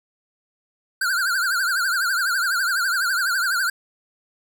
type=tone with vibrato; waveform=square; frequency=1480 Hz; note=F#6; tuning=in tune; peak=-20 dBFS; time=1.01-3.7 s; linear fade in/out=5 ms; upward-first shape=triangle; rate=12 Hz; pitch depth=160 cents each way; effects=none